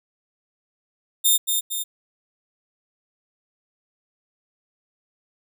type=tone with echo; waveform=5% pulse; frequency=3631 Hz; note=A#7; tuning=46 cents flat; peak=-7 dBFS; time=1.24-1.38 s; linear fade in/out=20 ms; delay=230 ms; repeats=2; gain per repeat=-5 dB; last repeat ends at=1.84 s; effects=none